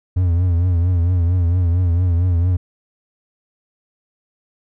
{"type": "tone with vibrato", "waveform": "triangle", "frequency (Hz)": 87.8, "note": "F2", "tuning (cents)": 10, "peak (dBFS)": -11, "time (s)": [0.16, 2.57], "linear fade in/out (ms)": 10, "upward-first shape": "triangle", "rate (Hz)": 4.4, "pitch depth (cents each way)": 97, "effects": []}